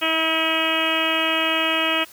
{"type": "harmonic tone with a mistuned harmonic", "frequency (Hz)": 321.9, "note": "E4", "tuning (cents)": -41, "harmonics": [1, 2, 3, 4, 5, 6, 7, 8, 9, 10], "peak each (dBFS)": [-28, -27, -31, -27, -31, -30, -30, -25, -25, -28], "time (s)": [0.01, 2.05], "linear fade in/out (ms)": 20, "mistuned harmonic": 8, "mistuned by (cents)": -24, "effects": ["white hiss -46 dBFS RMS until 2.12 s"]}